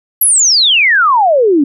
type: exponential sweep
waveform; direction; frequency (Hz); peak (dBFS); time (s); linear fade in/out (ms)
sine; down; 11970 to 269.5; -6; 0.21-1.64; 5
effects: none